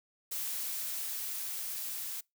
blue noise with level ramp, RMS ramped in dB -36 to -39 dBFS, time 0.31-2.21 s, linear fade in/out 10 ms, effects noise-tail reverb RT60 0.2 s tail -25 dB re dry

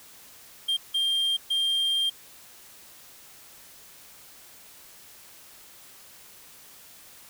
triangle tone bursts at uneven times, 3191 Hz, G7, 30 cents sharp, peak -21 dBFS, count 3, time 0.68-0.77 / 0.94-1.37 / 1.5-2.1 s, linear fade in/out 10 ms, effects white hiss -50 dBFS RMS until 7.29 s

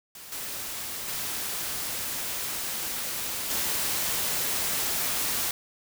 white noise with level steps, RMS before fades -44 / -35 / -32 / -28 dBFS, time 0.15-5.51 s, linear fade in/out 2 ms, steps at 0.32 / 1.08 / 3.5 s, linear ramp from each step 2 ms, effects none

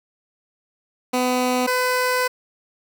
15% pulse tone pair in turn, 251.2 / 503.7 Hz, B3 / B4, +30 / +34 cents, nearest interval octave, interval 1204 cents, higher second, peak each -12 dBFS, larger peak neither, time 1.13-1.67 / 1.67-2.28 s, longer second, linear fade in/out 10 ms, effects none

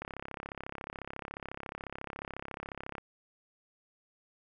click train, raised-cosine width 0.5 ms, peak -24 dBFS, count 102, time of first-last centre 0.02-2.982 s, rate 34.1 Hz, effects none

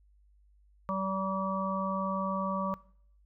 harmonic tone, 191.9 Hz, G3, 37 cents flat, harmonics 1 / 3 / 5 / 6, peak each -34 / -36 / -37 / -33 dBFS, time 0.89-2.74 s, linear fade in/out 0 ms, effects noise-tail reverb RT60 0.6 s tail -21 dB re dry + added 50 Hz sine -60 dBFS peak until 3.25 s

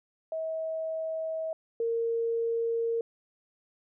sine tone pair in turn, 642 / 460.8 Hz, E5 / A#4, -46 / -20 cents, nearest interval tritone, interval 574 cents, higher first, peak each -30 / -26 dBFS, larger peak second, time 0.32-1.53 / 1.8-3.01 s, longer neither, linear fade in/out 2 ms, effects none

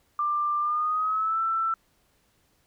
sine tone with pitch glide, 1187 to 1332.4 Hz, D6 to E6, +18 to +18 cents, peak -23 dBFS, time 0.19-1.74 s, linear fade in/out 2 ms, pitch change +200 cents, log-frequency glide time 0.6-1.41 s, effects pink hiss -67 dBFS RMS until 2.66 s

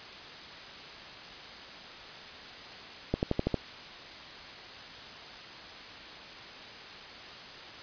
accelerating click train, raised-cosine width 2 ms, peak -13 dBFS, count 6, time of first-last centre 3.14-3.543 s, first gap 89 ms, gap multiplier 0.95, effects white hiss -45 dBFS RMS until 7.82 s + resampled to 11025 Hz

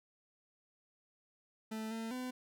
40% pulse tone with pitch steps, 219.6 / 225 / 253.1 Hz, A3 / A3 / B3, -3 / +39 / +43 cents, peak -38 dBFS, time 1.71-2.31 s, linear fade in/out 10 ms, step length 200 ms, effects none

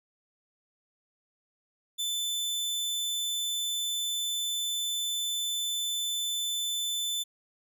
sawtooth tone, 3520 Hz, A7, in tune, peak -26 dBFS, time 1.98-7.24 s, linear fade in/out 20 ms, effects none

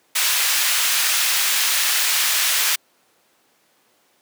pink high-pass noise, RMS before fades -19 dBFS, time 0.15-2.76 s, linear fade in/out 10 ms, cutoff 1900 Hz, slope 12 dB/octave, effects pink hiss -60 dBFS RMS until 4.21 s + high-pass 300 Hz 12 dB/octave

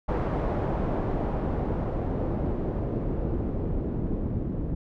pink noise with low-pass filter sweep, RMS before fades -28 dBFS, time 0.08-4.75 s, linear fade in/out 10 ms, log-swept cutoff 890 to 290 Hz, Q 0.95, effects none

